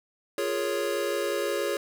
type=chord; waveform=square; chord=Bb minor seventh; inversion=second; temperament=equal; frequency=349.2 / 415.3 / 466.2 / 554.4 Hz; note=F4 / Ab4 / Bb4 / Db5; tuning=0 / 0 / 0 / 0 cents; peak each=-34 / -31 / -37 / -31 dBFS; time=0.38-1.77 s; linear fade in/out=2 ms; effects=none